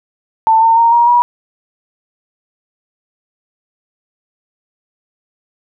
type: tone with pitch steps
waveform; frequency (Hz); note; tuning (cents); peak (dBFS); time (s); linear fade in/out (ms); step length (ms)
sine; 891 / 908.7 / 926.7 / 945.1 / 963.8; A5 / A#5 / A#5 / A#5 / B5; +22 / -44 / -10 / +24 / -43; -6; 0.47-1.22; 0; 150
effects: none